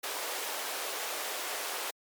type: high-pass noise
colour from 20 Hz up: pink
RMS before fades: -36 dBFS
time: 0.03-1.91 s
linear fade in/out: 10 ms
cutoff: 440 Hz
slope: 24 dB/octave
effects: MP3 96 kbps